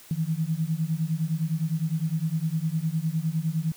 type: beating tone pair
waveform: sine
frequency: 155.56 / 165.36 Hz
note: D#3 / E3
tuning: 0 / +6 cents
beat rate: 9.8 Hz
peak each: -27 dBFS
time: 0.11-3.72 s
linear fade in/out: 2 ms
effects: white hiss -50 dBFS RMS until 3.76 s